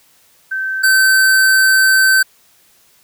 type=tone pair in turn; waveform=sine / square; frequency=1547 / 1541.4 Hz; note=G6 / G6; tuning=-23 / -30 cents; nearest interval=unison; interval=7 cents; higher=first; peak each=-17 / -9 dBFS; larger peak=second; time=0.51-0.83 / 0.83-2.23 s; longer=second; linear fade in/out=10 ms; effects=white hiss -52 dBFS RMS until 3.03 s